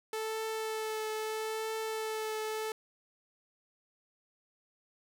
sawtooth tone with vibrato, 437.9 Hz, A4, 8 cents flat, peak -30 dBFS, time 0.13-2.72 s, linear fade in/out 2 ms, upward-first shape triangle, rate 0.77 Hz, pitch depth 17 cents each way, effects none

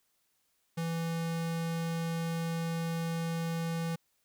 square tone, 165.8 Hz, E3, 10 cents sharp, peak -32 dBFS, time 0.77-3.96 s, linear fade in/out 10 ms, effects white hiss -75 dBFS RMS until 4.24 s

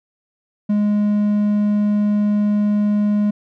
triangle tone, 207.7 Hz, G#3, in tune, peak -12 dBFS, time 0.69-3.31 s, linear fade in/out 10 ms, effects none

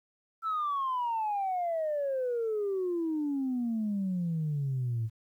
sine exponential sweep, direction down, 1342 to 108.8 Hz, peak -27 dBFS, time 0.42-5.1 s, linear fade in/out 50 ms, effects tanh soft clip ceiling -25 dBFS + 11-bit

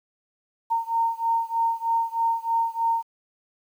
sine beating tone pair, 916 / 919.2 Hz, A#5 / A#5, -31 / -25 cents, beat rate 3.2 Hz, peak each -24 / -25 dBFS, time 0.7-3.03 s, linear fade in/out 20 ms, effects 9-bit

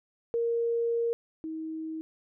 sine tone pair in turn, 466.2 / 318.3 Hz, A#4 / D#4, 0 / +39 cents, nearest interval perfect fifth, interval 661 cents, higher first, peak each -25 / -33 dBFS, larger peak first, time 0.34-1.13 / 1.44-2.01 s, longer first, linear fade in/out 0 ms, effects none

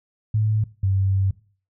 sine tone pair in turn, 107.8 / 96.61 Hz, A2 / G2, -35 / -25 cents, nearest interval major second, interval 190 cents, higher first, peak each -17 dBFS, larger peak neither, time 0.34-0.64 / 0.83-1.31 s, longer second, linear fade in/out 5 ms, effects noise-tail reverb RT60 0.4 s tail -19 dB re dry

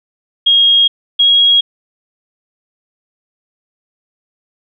sine tone pair in turn, 3265 / 3297 Hz, G#7 / G#7, -30 / -13 cents, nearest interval unison, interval 17 cents, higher second, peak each -6 dBFS, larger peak neither, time 0.46-0.88 / 1.19-1.61 s, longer neither, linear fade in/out 10 ms, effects none

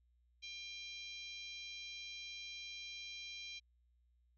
harmonic tone, 797 Hz, G5, 28 cents sharp, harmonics 3 / 4 / 5 / 6 / 7 / 8, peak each -50 / -52 / -51 / -63 / -57 / -62 dBFS, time 0.42-3.6 s, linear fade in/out 20 ms, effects added 60 Hz sine -70 dBFS peak until 4.37 s

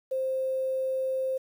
sine tone with quantisation, 525 Hz, C5, 6 cents sharp, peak -26 dBFS, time 0.11-1.38 s, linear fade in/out 10 ms, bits 9, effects none

